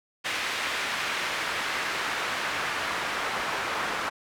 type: noise with band-pass filter sweep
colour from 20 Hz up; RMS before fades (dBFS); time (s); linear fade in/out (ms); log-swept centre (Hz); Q
pink; -30; 0.24-4.1; 20; 2200 to 1300; 1
effects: none